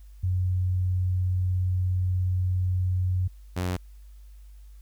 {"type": "tone pair in turn", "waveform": ["sine", "sawtooth"], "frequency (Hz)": [91.7, 90.44], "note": ["F#2", "F#2"], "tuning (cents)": [-15, -39], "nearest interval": "unison", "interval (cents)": 24, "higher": "first", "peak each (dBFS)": -22, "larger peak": "neither", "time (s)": [[0.23, 3.28], [3.56, 3.77]], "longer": "first", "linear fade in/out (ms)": 10, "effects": ["added 50 Hz sine -44 dBFS peak until 4.81 s", "white hiss -66 dBFS RMS until 4.81 s"]}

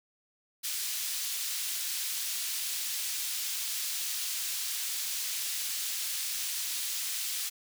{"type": "high-pass noise", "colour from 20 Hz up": "pink", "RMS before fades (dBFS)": -34, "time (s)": [0.63, 7.5], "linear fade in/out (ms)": 20, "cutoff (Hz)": 3700, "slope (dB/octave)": 12, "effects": []}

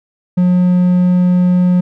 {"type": "tone", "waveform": "triangle", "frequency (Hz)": 179.8, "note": "F#3", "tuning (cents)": -49, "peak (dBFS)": -6, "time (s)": [0.37, 1.81], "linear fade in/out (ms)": 10, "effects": []}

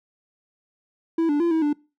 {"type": "tone with pitch steps", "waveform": "triangle", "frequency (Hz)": [329.3, 292.1, 340.6, 321.9, 294.1], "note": ["E4", "D4", "F4", "E4", "D4"], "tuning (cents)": [-2, -9, -43, -41, 3], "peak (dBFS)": -16, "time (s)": [1.18, 1.73], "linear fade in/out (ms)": 5, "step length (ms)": 110, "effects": ["noise-tail reverb RT60 0.3 s tail -23 dB re dry"]}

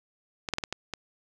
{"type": "clicks", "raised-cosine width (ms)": 0.2, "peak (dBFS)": [-15, -9, -11, -14, -14, -16], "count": 6, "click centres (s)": [0.488, 0.537, 0.584, 0.638, 0.726, 0.937], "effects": []}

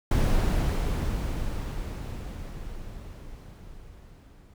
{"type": "noise with level ramp", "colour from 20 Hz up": "brown", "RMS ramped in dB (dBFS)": [-21, -51], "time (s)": [0.11, 4.54], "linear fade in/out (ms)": 5, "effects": []}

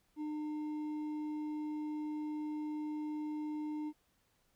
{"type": "tone with hard clipping", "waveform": "triangle", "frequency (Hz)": 302.9, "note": "D#4", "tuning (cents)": -46, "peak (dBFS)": -38, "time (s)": [0.16, 3.93], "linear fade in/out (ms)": 50, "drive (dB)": 8, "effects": ["pink hiss -75 dBFS RMS until 4.55 s"]}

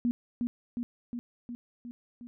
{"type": "tone with echo", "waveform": "sine", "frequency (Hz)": 240, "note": "B3", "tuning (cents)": -49, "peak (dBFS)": -24, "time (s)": [0.05, 0.11], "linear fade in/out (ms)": 0, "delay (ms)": 360, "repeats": 6, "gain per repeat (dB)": -3, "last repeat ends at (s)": 2.27, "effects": []}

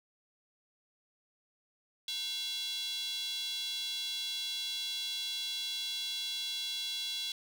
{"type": "tone with high-pass filter", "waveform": "square", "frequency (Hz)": 306.6, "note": "D#4", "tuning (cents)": -25, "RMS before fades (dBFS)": -37, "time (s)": [2.08, 7.32], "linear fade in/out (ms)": 2, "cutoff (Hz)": 3600, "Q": 9.7, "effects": []}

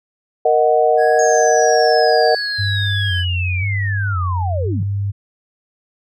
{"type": "chord", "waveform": "sine", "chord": "D# minor", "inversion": "second", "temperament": "equal", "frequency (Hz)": [466.2, 622.3, 740], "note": ["A#4", "D#5", "F#5"], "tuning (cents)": [0, 0, 0], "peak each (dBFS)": -15, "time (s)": [0.45, 2.35], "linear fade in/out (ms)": 5}
{"type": "tone", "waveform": "triangle", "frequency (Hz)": 1661.2, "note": "G#6", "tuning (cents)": 0, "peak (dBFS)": -20, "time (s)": [0.97, 3.25], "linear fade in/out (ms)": 50}
{"type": "linear sweep", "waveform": "sine", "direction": "down", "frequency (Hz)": [6590, 126.4], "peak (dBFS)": -22, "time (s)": [1.19, 4.83], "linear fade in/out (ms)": 2}
{"type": "tone with vibrato", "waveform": "sine", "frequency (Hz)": 94.8, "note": "F#2", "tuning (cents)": 43, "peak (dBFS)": -17, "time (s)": [2.58, 5.12], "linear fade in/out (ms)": 20, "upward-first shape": "square", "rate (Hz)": 0.96, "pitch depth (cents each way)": 94}
{"effects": []}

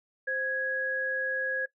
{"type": "tone pair together", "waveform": "sine", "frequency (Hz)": [523.3, 1661.4], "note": ["C5", "G#6"], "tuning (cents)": [0, 0], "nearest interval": "octave + minor sixth", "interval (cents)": 2000, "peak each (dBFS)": [-35, -28], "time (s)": [0.27, 1.66], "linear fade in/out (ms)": 10, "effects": ["noise-tail reverb RT60 0.1 s tail -18 dB re dry"]}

